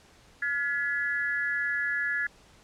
sine tone with amplitude modulation, 1699 Hz, G#6, 39 cents sharp, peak -22 dBFS, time 0.42-2.27 s, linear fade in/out 5 ms, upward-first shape sine, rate 278 Hz, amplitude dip 90%, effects pink hiss -57 dBFS RMS until 2.63 s + low-pass 8000 Hz 12 dB/octave

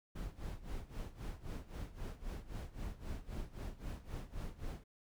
brown noise with tremolo, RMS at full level -41 dBFS, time 0.15-4.84 s, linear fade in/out 10 ms, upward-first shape sine, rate 3.8 Hz, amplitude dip 85%, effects none

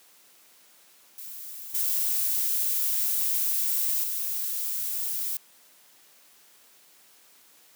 violet noise with level steps, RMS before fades -40 / -26 / -30 dBFS, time 1.18-5.37 s, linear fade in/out 2 ms, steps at 1.74 / 4.03 s, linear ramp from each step 10 ms, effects white hiss -57 dBFS RMS until 7.75 s + high-pass 200 Hz 12 dB/octave

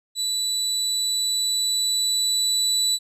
30% pulse tone with level ramp, 3960 Hz, B7, 4 cents sharp, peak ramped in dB -20 to -16 dBFS, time 0.15-2.99 s, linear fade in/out 50 ms, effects resampled to 32000 Hz

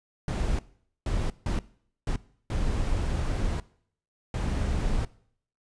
brown noise bursts at uneven times, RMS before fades -27 dBFS, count 6, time 0.28-0.59 / 1.06-1.3 / 1.46-1.59 / 2.07-2.16 / 2.5-3.6 / 4.34-5.05 s, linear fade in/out 2 ms, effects noise-tail reverb RT60 0.6 s tail -20 dB re dry + resampled to 22050 Hz

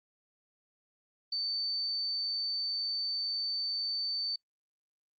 sine tone, 4551 Hz, C#8, 45 cents sharp, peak -31 dBFS, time 1.32-4.36 s, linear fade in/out 5 ms, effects noise-tail reverb RT60 0.1 s tail -24 dB re dry + Opus 48 kbps

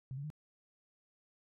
sine tone with pitch steps, 130.81 / 141.01 / 152.01 Hz, C3 / C#3 / D#3, 0 / +30 / -40 cents, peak -39 dBFS, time 0.11-0.302 s, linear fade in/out 0 ms, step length 64 ms, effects none

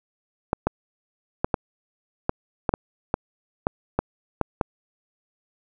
clicks, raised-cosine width 1 ms, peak -6 dBFS, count 12, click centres 0.531 / 0.67 / 1.445 / 1.542 / 2.294 / 2.692 / 2.739 / 3.141 / 3.669 / 3.99 / 4.413 / 4.612 s, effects none

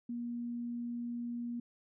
sine tone, 238.3 Hz, A#3, 38 cents sharp, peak -36 dBFS, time 0.09-1.6 s, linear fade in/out 5 ms, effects none

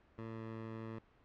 15% pulse tone with pitch glide, 112.8 to 112.09 Hz, A2 to A2, +44 to +33 cents, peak -37 dBFS, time 0.18-0.99 s, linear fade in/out 5 ms, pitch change -11 cents, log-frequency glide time 0.36-0.43 s, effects pink hiss -67 dBFS RMS until 1.24 s + low-pass 2000 Hz 12 dB/octave

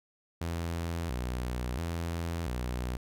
sawtooth tone with vibrato, 72 Hz, D2, 34 cents flat, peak -28 dBFS, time 0.41-2.97 s, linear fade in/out 5 ms, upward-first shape square, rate 0.73 Hz, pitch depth 270 cents each way, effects none

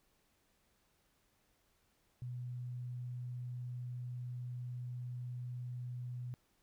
sine tone, 123.47 Hz, B2, in tune, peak -40 dBFS, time 2.22-6.34 s, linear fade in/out 0 ms, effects pink hiss -75 dBFS RMS until 6.62 s

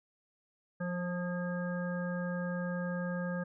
harmonic tone with a mistuned harmonic, 177 Hz, F3, 23 cents sharp, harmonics 1 / 3 / 5 / 7 / 9, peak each -34 / -39 / -50 / -47 / -43 dBFS, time 0.8-3.44 s, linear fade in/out 10 ms, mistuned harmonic 9, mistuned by +30 cents, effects none

